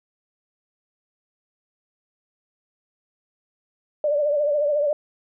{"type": "tone with vibrato", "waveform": "sine", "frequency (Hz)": 587.3, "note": "D5", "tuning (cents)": 0, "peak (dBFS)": -18, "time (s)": [4.04, 4.93], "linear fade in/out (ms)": 2, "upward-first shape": "triangle", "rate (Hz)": 14, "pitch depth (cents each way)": 75, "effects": []}